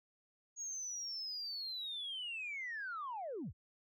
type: linear sweep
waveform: sine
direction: down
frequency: 6680 to 42.14 Hz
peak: -39 dBFS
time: 0.56-3.53 s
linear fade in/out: 50 ms
effects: tanh soft clip ceiling -36 dBFS